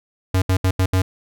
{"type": "tone bursts at uneven times", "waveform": "square", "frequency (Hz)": 93.3, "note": "F#2", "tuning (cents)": 15, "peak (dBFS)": -15, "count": 5, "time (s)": [[0.34, 0.42], [0.49, 0.57], [0.64, 0.71], [0.79, 0.86], [0.93, 1.02]], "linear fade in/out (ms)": 5, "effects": []}